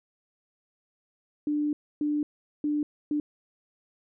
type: tone bursts at uneven times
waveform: sine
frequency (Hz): 296.6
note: D4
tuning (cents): +17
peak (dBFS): -24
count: 4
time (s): 1.47-1.73 / 2.01-2.23 / 2.64-2.83 / 3.11-3.2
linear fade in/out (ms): 2
effects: none